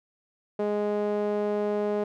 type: tone with band-pass filter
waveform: sawtooth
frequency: 207.7 Hz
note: G#3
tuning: in tune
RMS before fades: -27 dBFS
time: 0.59-2.04 s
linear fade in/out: 5 ms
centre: 500 Hz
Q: 2.3
effects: none